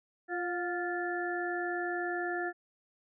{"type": "harmonic tone with a mistuned harmonic", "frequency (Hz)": 349.2, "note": "F4", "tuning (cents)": 0, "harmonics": [1, 2, 4, 5], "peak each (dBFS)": [-35, -37, -41, -37], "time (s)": [0.28, 2.53], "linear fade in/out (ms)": 50, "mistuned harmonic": 2, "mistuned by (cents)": 35, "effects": []}